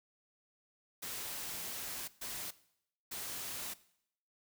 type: noise bursts at uneven times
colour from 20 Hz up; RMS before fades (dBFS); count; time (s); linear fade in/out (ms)
white; -42; 3; 1.02-2.08 / 2.21-2.51 / 3.11-3.74; 10
effects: noise-tail reverb RT60 0.7 s tail -18 dB re dry